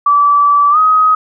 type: tone with pitch glide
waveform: sine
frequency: 1156 to 1260.6 Hz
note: D6 to D#6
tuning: -28 to +22 cents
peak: -6 dBFS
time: 0.06-1.15 s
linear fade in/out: 5 ms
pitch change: +150 cents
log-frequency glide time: 0.71-0.78 s
effects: none